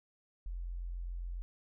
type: tone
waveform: sine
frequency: 43.65 Hz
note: F1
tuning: in tune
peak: -37 dBFS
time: 0.46-1.42 s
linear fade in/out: 0 ms
effects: none